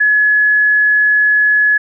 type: tone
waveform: sine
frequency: 1698 Hz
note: G#6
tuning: 38 cents sharp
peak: -8 dBFS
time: 0-1.78 s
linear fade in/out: 10 ms
effects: none